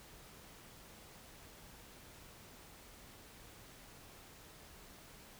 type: silence
effects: pink hiss -57 dBFS RMS until 5.39 s